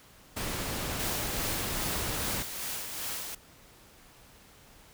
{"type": "noise", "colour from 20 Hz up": "pink", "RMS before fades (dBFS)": -34, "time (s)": [0.36, 2.43], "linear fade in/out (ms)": 10}
{"type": "noise with tremolo", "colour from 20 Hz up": "white", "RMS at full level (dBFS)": -35, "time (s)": [0.99, 3.35], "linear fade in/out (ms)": 5, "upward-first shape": "sine", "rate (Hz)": 2.5, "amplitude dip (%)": 40}
{"effects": ["pink hiss -56 dBFS RMS until 4.93 s"]}